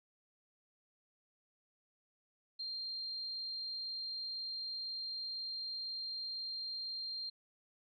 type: tone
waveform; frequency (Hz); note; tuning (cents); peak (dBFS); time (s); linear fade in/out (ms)
sine; 4186; C8; 0; -39; 2.59-7.3; 10
effects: none